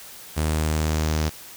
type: tone with low-pass filter sweep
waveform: sawtooth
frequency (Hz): 77.78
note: D#2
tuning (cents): 0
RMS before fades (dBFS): -23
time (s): 0.36-1.3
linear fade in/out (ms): 20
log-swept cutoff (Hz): 9700 to 5700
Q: 2.7
effects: white hiss -42 dBFS RMS until 1.56 s